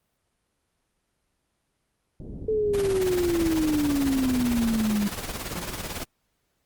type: low-pass noise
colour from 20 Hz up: pink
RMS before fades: -37 dBFS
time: 2.2-4.78 s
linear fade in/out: 2 ms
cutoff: 410 Hz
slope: 24 dB/octave
type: exponential sweep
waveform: sine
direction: down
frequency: 440 to 202.3 Hz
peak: -21 dBFS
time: 2.48-5.08 s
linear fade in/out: 5 ms
type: noise with tremolo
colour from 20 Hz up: pink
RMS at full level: -30 dBFS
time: 2.73-6.05 s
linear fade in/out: 20 ms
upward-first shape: triangle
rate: 18 Hz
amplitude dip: 75%
type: tone with exponential decay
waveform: 25% pulse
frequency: 178.6 Hz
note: F3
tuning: 39 cents sharp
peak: -29 dBFS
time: 5.55-6 s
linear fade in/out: 5 ms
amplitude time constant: 96 ms
effects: pink hiss -74 dBFS RMS until 6.65 s + Opus 32 kbps